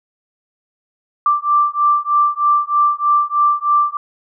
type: beating tone pair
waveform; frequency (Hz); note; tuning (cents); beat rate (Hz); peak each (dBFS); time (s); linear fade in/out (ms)
sine; 1174.7 / 1177.9; D6 / D6; 0 / +5; 3.2; -15; 1.26-3.97; 2
effects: none